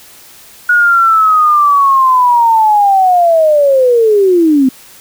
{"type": "linear sweep", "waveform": "sine", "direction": "down", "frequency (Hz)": [1457, 252.8], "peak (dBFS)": -5, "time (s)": [0.69, 4.69], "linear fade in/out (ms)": 5, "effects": ["white hiss -38 dBFS RMS until 5 s"]}